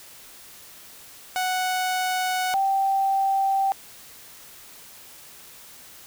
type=tone pair in turn; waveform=sawtooth / sine; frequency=740 / 779.9 Hz; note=F#5 / G5; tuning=0 / -9 cents; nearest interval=minor second; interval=91 cents; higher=second; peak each=-19 dBFS; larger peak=neither; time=1.36-2.54 / 2.54-3.72 s; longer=neither; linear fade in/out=0 ms; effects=white hiss -46 dBFS RMS until 6.06 s